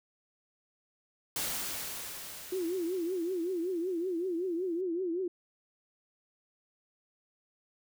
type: noise with exponential decay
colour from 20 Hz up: white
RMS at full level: -33 dBFS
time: 1.36-4.81 s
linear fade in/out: 2 ms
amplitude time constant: 750 ms
type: tone with vibrato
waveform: sine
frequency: 353.3 Hz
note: F4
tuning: 20 cents sharp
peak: -30 dBFS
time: 2.52-5.28 s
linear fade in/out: 5 ms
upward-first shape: triangle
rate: 5.3 Hz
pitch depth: 160 cents each way
effects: none